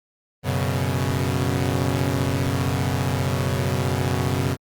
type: chord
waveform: sawtooth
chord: F# suspended fourth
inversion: none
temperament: equal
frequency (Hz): 92.5 / 123.47 / 138.59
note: F#2 / B2 / C#3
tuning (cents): 0 / 0 / 0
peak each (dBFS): -21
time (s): 0.43-4.57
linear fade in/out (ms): 50
effects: Opus 24 kbps